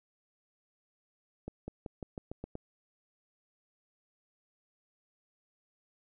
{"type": "accelerating click train", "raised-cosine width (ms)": 2, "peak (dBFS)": -26, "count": 8, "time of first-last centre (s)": [1.48, 2.554], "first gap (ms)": 200, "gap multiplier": 0.91, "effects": []}